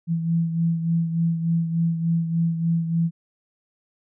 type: beating tone pair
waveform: sine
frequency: 165.9 / 169.3 Hz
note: E3 / E3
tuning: +11 / +46 cents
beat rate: 3.4 Hz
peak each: -20 / -28 dBFS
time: 0.07-3.11 s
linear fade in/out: 50 ms
effects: none